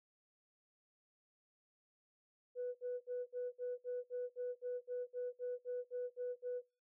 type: tone bursts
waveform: sine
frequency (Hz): 493.9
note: B4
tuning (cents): 0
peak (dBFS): -37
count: 16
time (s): 2.55-6.62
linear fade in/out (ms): 50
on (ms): 200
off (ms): 58
effects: noise-tail reverb RT60 0.3 s tail -23 dB re dry + tanh soft clip ceiling -34 dBFS